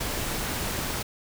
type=noise; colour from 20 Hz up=pink; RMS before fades=-30 dBFS; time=0-1.03 s; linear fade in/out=10 ms; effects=none